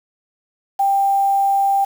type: tone with quantisation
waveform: sine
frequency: 790 Hz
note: G5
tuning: 13 cents sharp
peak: -13 dBFS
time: 0.79-1.85 s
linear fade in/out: 10 ms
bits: 6
effects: none